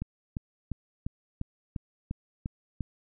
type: click train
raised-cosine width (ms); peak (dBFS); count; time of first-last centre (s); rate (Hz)
5; -20; 9; 0.02-2.807; 2.87
effects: none